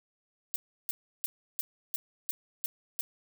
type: noise bursts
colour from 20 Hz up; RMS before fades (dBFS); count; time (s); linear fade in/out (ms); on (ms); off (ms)
violet; -32; 8; 0.54-3.01; 0; 20; 330
effects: none